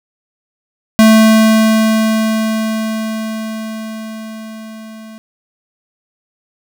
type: tone with level ramp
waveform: square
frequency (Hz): 220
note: A3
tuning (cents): 0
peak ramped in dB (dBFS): -4 to -32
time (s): 0.99-5.18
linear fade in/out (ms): 0
effects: none